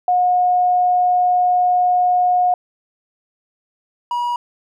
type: tone pair in turn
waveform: sine / triangle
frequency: 722 / 963.8 Hz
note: F#5 / B5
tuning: -43 / -43 cents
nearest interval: perfect fourth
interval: 500 cents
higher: second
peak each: -12 / -16 dBFS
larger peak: first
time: 0.08-2.54 / 4.11-4.36 s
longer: first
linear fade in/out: 2 ms
effects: none

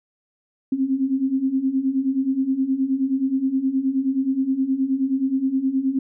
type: beating tone pair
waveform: sine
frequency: 260 / 269.5 Hz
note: C4 / C#4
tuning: -11 / -49 cents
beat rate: 9.5 Hz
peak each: -24 / -20 dBFS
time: 0.72-5.99 s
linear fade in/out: 5 ms
effects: none

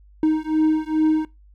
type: beating tone pair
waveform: triangle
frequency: 311.1 / 313.5 Hz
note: D#4 / D#4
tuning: 0 / +13 cents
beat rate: 2.4 Hz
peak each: -18 dBFS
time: 0.23-1.25 s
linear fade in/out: 2 ms
effects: noise-tail reverb RT60 0.2 s tail -21 dB re dry + added 50 Hz sine -47 dBFS peak until 1.54 s

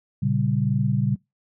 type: chord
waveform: sine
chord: G diminished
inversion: first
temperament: equal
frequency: 116.54 / 138.59 / 196 Hz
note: Bb2 / Db3 / G3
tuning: 0 / 0 / 0 cents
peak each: -24 / -22 / -25 dBFS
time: 0.22-1.16 s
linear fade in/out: 10 ms
effects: noise-tail reverb RT60 0.2 s tail -24 dB re dry

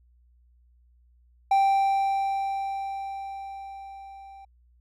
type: tone with level ramp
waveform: triangle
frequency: 784 Hz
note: G5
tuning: in tune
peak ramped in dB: -15 to -42 dBFS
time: 1.51-4.45 s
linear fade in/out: 5 ms
effects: added 60 Hz sine -57 dBFS peak until 4.8 s

